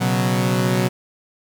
sawtooth chord, B suspended second, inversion none, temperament equal, 123.47 / 138.59 / 185 Hz, B2 / C#3 / F#3, 0 / 0 / 0 cents, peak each -16 / -22 / -16 dBFS, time 0-0.89 s, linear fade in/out 20 ms, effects none

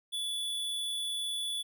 square tone, 3443 Hz, A7, 38 cents flat, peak -33 dBFS, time 0.12-1.63 s, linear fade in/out 20 ms, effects none

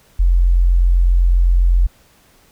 sine tone, 43.9 Hz, F1, 10 cents sharp, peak -9 dBFS, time 0.19-1.87 s, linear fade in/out 10 ms, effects pink hiss -52 dBFS RMS until 2.51 s

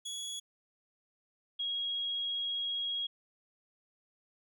25% pulse / sine tone pair in turn, 3364 / 3295 Hz, G#7 / G#7, +22 / -14 cents, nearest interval unison, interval 36 cents, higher first, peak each -34 / -32 dBFS, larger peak second, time 0.05-0.4 / 1.59-3.07 s, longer second, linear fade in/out 10 ms, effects none

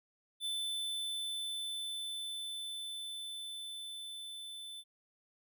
square tone with level ramp, 3520 Hz, A7, in tune, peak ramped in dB -35 to -45 dBFS, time 0.4-4.84 s, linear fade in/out 50 ms, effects none

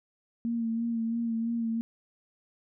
sine tone with vibrato, 230 Hz, A#3, 23 cents flat, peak -27 dBFS, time 0.45-1.81 s, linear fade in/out 0 ms, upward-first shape sine, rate 3 Hz, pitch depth 30 cents each way, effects none

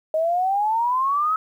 sine exponential sweep, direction up, 622.3 to 1300 Hz, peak -18 dBFS, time 0.14-1.36 s, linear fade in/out 2 ms, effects 9-bit

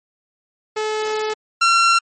sawtooth tone pair in turn, 431.1 / 1363.1 Hz, A4 / F6, -35 / -42 cents, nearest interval octave + minor sixth, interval 1993 cents, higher second, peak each -16 / -8 dBFS, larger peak second, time 0.76-1.34 / 1.61-1.99 s, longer first, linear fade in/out 10 ms, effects low-pass 8000 Hz 12 dB/octave + MP3 32 kbps

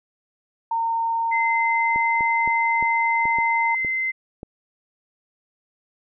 sine tone with pitch glide, 915 to 923 Hz, A#5 to A#5, -32 to -17 cents, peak -20 dBFS, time 0.71-3.75 s, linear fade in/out 5 ms, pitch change +15 cents, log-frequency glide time 1.04-2.06 s
sine tone, 2068 Hz, C7, 21 cents flat, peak -21 dBFS, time 1.31-4.12 s, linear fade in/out 20 ms
clicks, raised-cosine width 2 ms, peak -21 dBFS, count 8, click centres 1.96 / 2.208 / 2.476 / 2.826 / 3.255 / 3.386 / 3.848 / 4.431 s
effects none

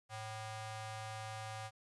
sawtooth ring-modulated tone, 438.7 Hz, A4, 5 cents flat, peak -36 dBFS, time 0.09-1.71 s, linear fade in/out 50 ms, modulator 330 Hz, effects resampled to 24000 Hz + 12-bit

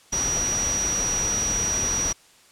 sine tone in noise, 5800 Hz, F#8, 35 cents flat, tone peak -22 dBFS, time 0.12-2.13 s, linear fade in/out 10 ms, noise pink, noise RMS -30 dBFS, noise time 0.12-2.13 s, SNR +5 dB, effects white hiss -54 dBFS RMS until 2.51 s + low-pass 9000 Hz 12 dB/octave

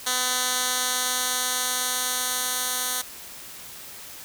10% pulse tone with band-pass filter sweep, 252 Hz, B3, 35 cents sharp, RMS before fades -26 dBFS, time 0.06-3.02 s, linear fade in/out 10 ms, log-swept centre 7100 to 11000 Hz, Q 0.7, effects white hiss -41 dBFS RMS until 4.24 s

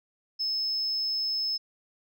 sine tone, 5210 Hz, E8, 21 cents flat, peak -25 dBFS, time 0.39-1.58 s, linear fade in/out 20 ms, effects tanh soft clip ceiling -23 dBFS

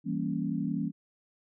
sine chord, E diminished seventh, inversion none, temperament equal, 164.81 / 196 / 233.1 / 277.2 Hz, E3 / G3 / Bb3 / Db4, 0 / 0 / 0 / 0 cents, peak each -34 / -34 / -34 / -34 dBFS, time 0.04-0.92 s, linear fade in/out 50 ms, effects none

